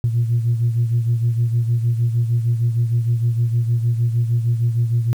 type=beating tone pair; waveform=sine; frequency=116.54 / 123.04 Hz; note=A#2 / B2; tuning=0 / -6 cents; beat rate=6.5 Hz; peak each=-15 / -22 dBFS; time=0.04-5.13 s; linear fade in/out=0 ms; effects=tanh soft clip ceiling -10 dBFS + 8-bit